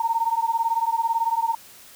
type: beating tone pair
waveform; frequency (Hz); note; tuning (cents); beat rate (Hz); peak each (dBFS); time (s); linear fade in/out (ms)
sine; 907 / 925; A#5 / A#5; -48 / -14; 18; -23; 0-1.55; 5
effects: white hiss -47 dBFS RMS until 1.95 s